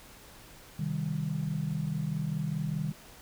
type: chord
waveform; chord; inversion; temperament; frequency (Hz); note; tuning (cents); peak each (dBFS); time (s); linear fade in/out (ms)
sine; C minor; none; equal; 130.81 / 155.56 / 196; C3 / Eb3 / G3; 0 / 0 / 0; -37 / -31 / -36; 0.79-2.92; 5
effects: pink hiss -52 dBFS RMS until 3.21 s